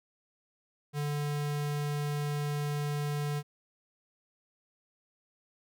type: tone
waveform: square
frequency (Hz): 146.5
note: D3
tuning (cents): -4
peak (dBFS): -31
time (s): 0.93-3.43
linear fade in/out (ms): 50
effects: none